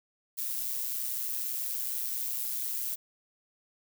violet noise with amplitude modulation, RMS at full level -31 dBFS, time 0.37-2.96 s, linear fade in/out 20 ms, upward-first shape sine, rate 124 Hz, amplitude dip 55%, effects none

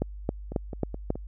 two click trains, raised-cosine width 2 ms, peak -22 / -12 dBFS, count 4 / 5, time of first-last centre 0.52-1.156 / 0.02-1.104 s, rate 4.72 / 3.69 Hz, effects added 50 Hz sine -37 dBFS peak until 1.27 s

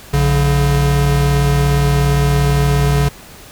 square tone pair together, 59.79 / 142.2 Hz, A#1 / C#3, +45 / +45 cents, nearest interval octave + minor third, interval 1500 cents, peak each -17 / -13 dBFS, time 0.13-3.09 s, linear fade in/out 10 ms, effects pink hiss -38 dBFS RMS until 3.51 s

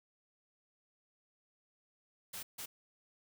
white noise bursts at uneven times, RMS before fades -44 dBFS, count 2, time 2.33-2.43 / 2.58-2.66 s, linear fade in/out 10 ms, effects none

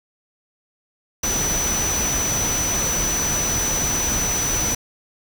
sine tone in noise, 5970 Hz, F#8, 15 cents sharp, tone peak -21 dBFS, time 1.23-4.75 s, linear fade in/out 5 ms, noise pink, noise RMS -25 dBFS, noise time 1.23-4.75 s, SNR +1 dB, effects none

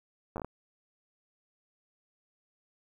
slowing click train, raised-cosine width 1 ms, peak -23 dBFS, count 6, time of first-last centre 0.36-0.446 s, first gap 9 ms, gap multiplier 1.33, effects 10-bit

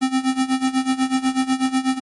square tone with tremolo, 261.6 Hz, C4, in tune, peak -15 dBFS, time 0.01-2 s, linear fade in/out 20 ms, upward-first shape sine, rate 8.1 Hz, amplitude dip 85%, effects MP3 48 kbps

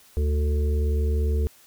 harmonic tone with a mistuned harmonic, 73.42 Hz, D2, in tune, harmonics 1 / 3 / 5 / 6, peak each -20 / -36 / -36 / -33 dBFS, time 0.17-1.47 s, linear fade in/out 0 ms, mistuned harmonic 6, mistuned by +15 cents, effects white hiss -54 dBFS RMS until 1.66 s

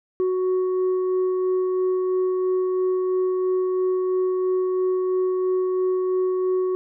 sine tone with frequency modulation, 370 Hz, F#4, in tune, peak -19 dBFS, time 0.2-6.75 s, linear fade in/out 0 ms, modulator 743 Hz, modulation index 0.26, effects none

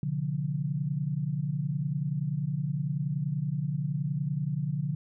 sine tone cluster, 126.7 / 145.8 / 176.4 Hz, B2 / D3 / F3, +45 / -12 / +18 cents, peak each -36 / -29 / -34 dBFS, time 0.03-4.95 s, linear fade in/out 2 ms, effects none

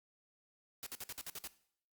white noise bursts, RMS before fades -44 dBFS, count 8, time 0.83-1.473 s, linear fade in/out 0 ms, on 34 ms, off 53 ms, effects noise-tail reverb RT60 0.6 s tail -17 dB re dry + Opus 48 kbps

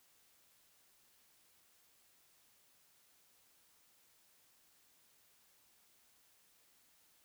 silence, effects white hiss -70 dBFS RMS until 7.24 s

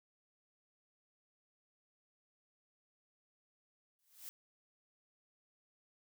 blue noise with exponential growth, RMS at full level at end -45 dBFS, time 3.99-4.29 s, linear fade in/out 0 ms, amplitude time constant 64 ms, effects none

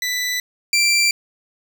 20% pulse tone pair in turn, 1985 / 2353 Hz, B6 / D7, +8 / +3 cents, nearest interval minor third, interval 295 cents, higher second, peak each -15 / -9 dBFS, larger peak second, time 0.02-0.4 / 0.73-1.11 s, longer neither, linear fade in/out 2 ms, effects none

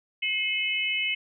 sine tone cluster, 2147 / 2573 / 2989 Hz, C7 / E7 / F#7, +44 / -43 / +17 cents, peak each -29 dBFS, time 0.22-1.15 s, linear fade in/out 10 ms, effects none

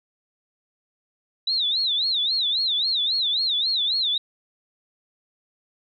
sine tone with vibrato, 3848 Hz, B7, 46 cents flat, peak -20 dBFS, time 1.47-4.18 s, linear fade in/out 5 ms, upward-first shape sine, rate 3.7 Hz, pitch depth 200 cents each way, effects none

